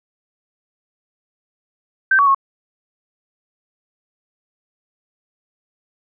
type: tone with pitch steps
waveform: sine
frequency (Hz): 1556 / 1127 / 1092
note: G6 / C#6 / C#6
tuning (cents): -13 / +28 / -26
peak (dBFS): -10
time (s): 2.11-2.347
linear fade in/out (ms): 5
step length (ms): 79
effects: none